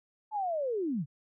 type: linear sweep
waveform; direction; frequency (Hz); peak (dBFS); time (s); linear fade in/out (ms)
sine; down; 880 to 123; -29; 0.31-1.06; 50
effects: none